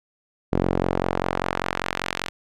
sawtooth tone with band-pass filter sweep, 45.07 Hz, F#1, 45 cents flat, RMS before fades -25 dBFS, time 0.52-2.29 s, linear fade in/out 10 ms, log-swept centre 340 to 2900 Hz, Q 0.79, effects none

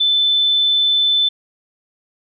sine tone, 3520 Hz, A7, in tune, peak -12 dBFS, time 0-1.29 s, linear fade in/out 10 ms, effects none

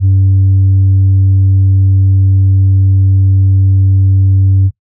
sine tone, 96.2 Hz, G2, 32 cents flat, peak -3 dBFS, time 0-4.71 s, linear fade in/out 50 ms, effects noise-tail reverb RT60 0.1 s tail -19 dB re dry + tanh soft clip ceiling -3 dBFS

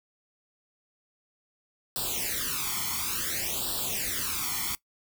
white noise with flanger, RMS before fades -31 dBFS, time 1.96-4.75 s, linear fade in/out 0 ms, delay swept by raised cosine 0.23 to 0.93 ms, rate 0.57 Hz, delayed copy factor +0.95, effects noise-tail reverb RT60 0.1 s tail -19 dB re dry

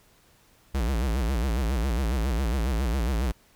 square tone with vibrato, 61 Hz, B1, 21 cents flat, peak -24 dBFS, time 0.74-3.32 s, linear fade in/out 10 ms, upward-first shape sine, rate 7.3 Hz, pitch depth 220 cents each way, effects pink hiss -60 dBFS RMS until 3.55 s

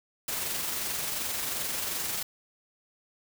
white noise with amplitude modulation, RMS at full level -31 dBFS, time 0.28-2.23 s, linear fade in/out 5 ms, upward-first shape sine, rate 22.7 Hz, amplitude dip 30%, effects none

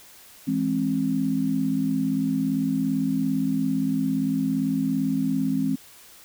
sine chord, E augmented, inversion none, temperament equal with one note detuned, 164.81 / 207.7 / 265.3 Hz, E3 / G#3 / B#3, 0 / 0 / +24 cents, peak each -29 / -27 / -23 dBFS, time 0.47-5.76 s, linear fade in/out 10 ms, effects white hiss -49 dBFS RMS until 6.24 s

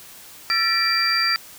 sine tone cluster, 1348 / 1770 / 1911 / 2350 / 4716 Hz, E6 / A6 / A#6 / D7 / D8, +38 / +10 / +43 / +1 / +6 cents, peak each -24 / -27 / -28 / -26 / -20 dBFS, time 0.5-1.36 s, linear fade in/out 0 ms, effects white hiss -43 dBFS RMS until 1.58 s

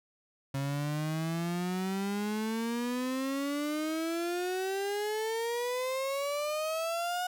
35% pulse exponential sweep, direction up, 135.9 to 731 Hz, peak -29 dBFS, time 0.54-7.27 s, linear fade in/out 5 ms, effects none

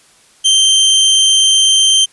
sawtooth tone, 3136 Hz, G7, in tune, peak -4 dBFS, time 0.44-2.06 s, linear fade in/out 20 ms, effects white hiss -48 dBFS RMS until 2.12 s + resampled to 24000 Hz

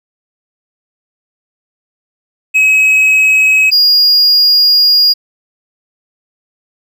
triangle tone pair in turn, 2553 / 4850 Hz, D#7 / D#8, +44 / -45 cents, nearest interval major seventh, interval 1111 cents, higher second, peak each -4 dBFS, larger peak neither, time 2.54-3.71 / 3.71-5.14 s, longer second, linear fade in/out 20 ms, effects none

